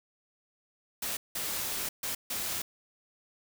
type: noise bursts at uneven times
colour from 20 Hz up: white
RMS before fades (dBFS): -34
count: 4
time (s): 1.02-1.17 / 1.35-1.89 / 2.03-2.15 / 2.3-2.62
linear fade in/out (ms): 5
effects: none